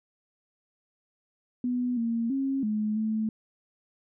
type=tone with pitch steps; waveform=sine; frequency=247.1 / 230.8 / 270.5 / 213.2 / 218.3 Hz; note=B3 / A#3 / C#4 / G#3 / A3; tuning=+1 / -17 / -42 / +46 / -13 cents; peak=-25 dBFS; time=1.64-3.29 s; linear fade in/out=2 ms; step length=330 ms; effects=none